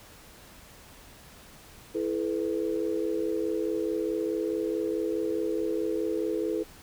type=chord; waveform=sine; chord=E suspended fourth; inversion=none; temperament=equal with one note detuned; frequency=329.6 / 429.2 / 493.9 Hz; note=E4 / A4 / B4; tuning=0 / -43 / 0 cents; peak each=-30 / -30 / -33 dBFS; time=1.94-6.64 s; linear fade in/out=20 ms; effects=pink hiss -51 dBFS RMS until 6.82 s